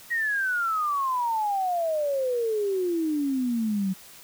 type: exponential sweep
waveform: sine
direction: down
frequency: 1910 to 185 Hz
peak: -23 dBFS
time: 0.1-3.94 s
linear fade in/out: 20 ms
effects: white hiss -48 dBFS RMS until 4.23 s